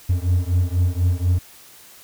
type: beating tone pair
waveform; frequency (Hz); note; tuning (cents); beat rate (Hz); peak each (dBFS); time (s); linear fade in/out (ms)
triangle; 87.31 / 91.41; F2 / F#2; 0 / -20; 4.1; -17 / -18; 0.09-1.39; 10
effects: white hiss -46 dBFS RMS until 2.03 s